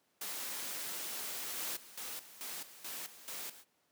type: noise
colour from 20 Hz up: white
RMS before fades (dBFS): -41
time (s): 0.21-1.77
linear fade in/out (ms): 5
type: noise with tremolo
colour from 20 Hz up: white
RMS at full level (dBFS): -43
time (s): 1.54-3.65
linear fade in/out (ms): 50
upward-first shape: square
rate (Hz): 2.3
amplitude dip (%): 75
effects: pink hiss -75 dBFS RMS until 3.91 s + high-pass 200 Hz 12 dB/octave